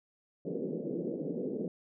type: band-pass noise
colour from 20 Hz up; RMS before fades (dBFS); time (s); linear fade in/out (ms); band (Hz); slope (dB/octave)
white; -36; 0.45-1.68; 2; 160 to 490; 48
effects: none